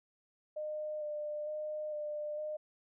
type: tone with vibrato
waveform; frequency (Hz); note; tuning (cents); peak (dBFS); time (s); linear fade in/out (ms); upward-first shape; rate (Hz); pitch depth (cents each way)
sine; 604; D5; +48; -36; 0.56-2.57; 10; square; 1.1; 15
effects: none